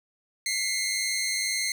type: tone pair together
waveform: 15% pulse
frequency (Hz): 2028 / 2130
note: B6 / C7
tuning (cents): +45 / +30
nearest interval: minor second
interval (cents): 85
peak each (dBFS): -25 / -21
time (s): 0.46-1.72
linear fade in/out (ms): 2
effects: none